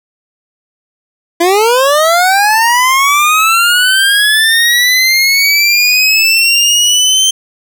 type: linear sweep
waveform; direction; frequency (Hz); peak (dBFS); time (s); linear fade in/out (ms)
25% pulse; up; 332.2 to 3136; -3; 1.4-7.31; 10
effects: none